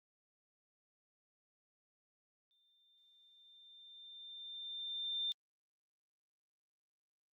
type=tone with exponential growth; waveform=sine; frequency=3588 Hz; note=A7; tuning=33 cents sharp; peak=-34 dBFS; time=2.51-5.32 s; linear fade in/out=0 ms; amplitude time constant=610 ms; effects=Opus 48 kbps